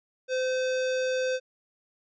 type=tone; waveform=square; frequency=514 Hz; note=C5; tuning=31 cents flat; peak=-26 dBFS; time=0.28-1.4 s; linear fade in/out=50 ms; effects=resampled to 16000 Hz

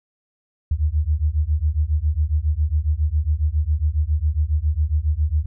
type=beating tone pair; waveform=sine; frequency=72.7 / 80 Hz; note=D2 / D#2; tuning=-17 / +49 cents; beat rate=7.3 Hz; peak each=-20 dBFS; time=0.71-5.46 s; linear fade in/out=5 ms; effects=none

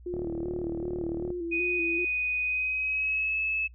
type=tone with vibrato; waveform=sine; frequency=345.8 Hz; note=F4; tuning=17 cents flat; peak=-30 dBFS; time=0.06-2.05 s; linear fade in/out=5 ms; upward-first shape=square; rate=2.6 Hz; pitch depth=45 cents each way
type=click train; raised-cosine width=2 ms; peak=-23 dBFS; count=45; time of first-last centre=0.14-1.304 s; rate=37.8 Hz
type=tone with pitch glide; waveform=sine; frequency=2489 to 2598 Hz; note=D#7 to E7; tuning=0 to -26 cents; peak=-26 dBFS; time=1.51-3.68 s; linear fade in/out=20 ms; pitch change=+74 cents; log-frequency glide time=2.42-3.39 s
effects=noise-tail reverb RT60 0.1 s tail -20 dB re dry + added 60 Hz sine -47 dBFS peak until 3.74 s

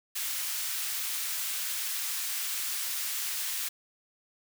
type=high-pass noise; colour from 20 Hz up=white; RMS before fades=-33 dBFS; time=0.15-3.69 s; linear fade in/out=10 ms; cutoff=1500 Hz; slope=12 dB/octave; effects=none

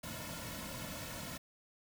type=noise with comb filter; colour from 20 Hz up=pink; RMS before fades=-44 dBFS; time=0.03-1.38 s; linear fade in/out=10 ms; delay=2.5 ms; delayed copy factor=-0.8; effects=none

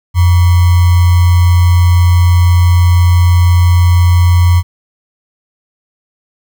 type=tone with sample-and-hold; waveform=sine; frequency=88 Hz; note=F2; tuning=14 cents sharp; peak=-4 dBFS; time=0.14-4.63 s; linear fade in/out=50 ms; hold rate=1050 Hz; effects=none

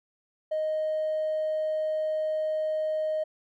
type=tone with hard clipping; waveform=sine; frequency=622.3 Hz; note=D#5; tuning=in tune; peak=-26 dBFS; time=0.51-3.24 s; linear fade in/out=10 ms; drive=1 dB; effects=none

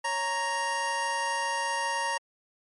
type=tone pair together; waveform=25% pulse; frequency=554.3 / 932.3 Hz; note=C#5 / A#5; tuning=0 / 0 cents; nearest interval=major sixth; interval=900 cents; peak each=-32 / -24 dBFS; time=0.04-2.18 s; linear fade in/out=10 ms; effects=MP3 48 kbps

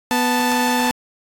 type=tone pair together; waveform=sawtooth; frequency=246.9 / 879.9 Hz; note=B3 / A5; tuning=0 / 0 cents; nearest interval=octave + minor seventh; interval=2200 cents; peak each=-15 dBFS; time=0.11-0.91 s; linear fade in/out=0 ms; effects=AAC 64 kbps

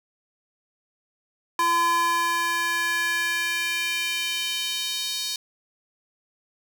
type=tone with high-pass filter sweep; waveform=square; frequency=340 Hz; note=F4; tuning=46 cents flat; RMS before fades=-25 dBFS; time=1.59-5.36 s; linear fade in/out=2 ms; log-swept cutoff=910 to 4200 Hz; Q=2.6; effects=8-bit

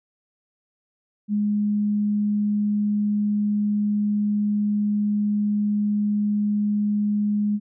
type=tone; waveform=sine; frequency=207.7 Hz; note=G#3; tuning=in tune; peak=-19 dBFS; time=1.28-7.6 s; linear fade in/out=50 ms; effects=none

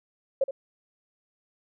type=tone with echo; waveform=sine; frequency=540 Hz; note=C#5; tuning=45 cents flat; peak=-19 dBFS; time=0.41-0.44 s; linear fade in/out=5 ms; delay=70 ms; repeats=1; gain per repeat=-11 dB; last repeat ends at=0.51 s; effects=none

